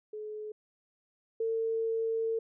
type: tone pair in turn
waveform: sine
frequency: 426.7 / 451 Hz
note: G#4 / A4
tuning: +47 / +43 cents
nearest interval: minor second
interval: 96 cents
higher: second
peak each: -37 / -28 dBFS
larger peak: second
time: 0.13-0.52 / 1.4-2.39 s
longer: second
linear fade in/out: 5 ms
effects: none